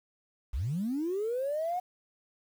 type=linear sweep; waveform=sine; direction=up; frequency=46.25 to 738 Hz; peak=-28 dBFS; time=0.53-1.8 s; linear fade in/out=10 ms; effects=tanh soft clip ceiling -25 dBFS + 9-bit